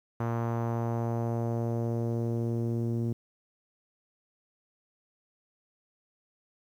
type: tone with low-pass filter sweep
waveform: sawtooth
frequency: 116.54 Hz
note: A#2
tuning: in tune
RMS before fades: -30 dBFS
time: 0.2-3.13 s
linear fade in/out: 5 ms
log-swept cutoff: 1200 to 310 Hz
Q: 1.5
effects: 10-bit